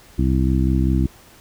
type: harmonic tone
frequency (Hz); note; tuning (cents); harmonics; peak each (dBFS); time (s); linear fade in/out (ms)
65.1; C2; -8; 1 / 2 / 3 / 4 / 5; -18 / -21 / -23 / -24 / -25; 0.18-1.07; 10
effects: pink hiss -48 dBFS RMS until 1.4 s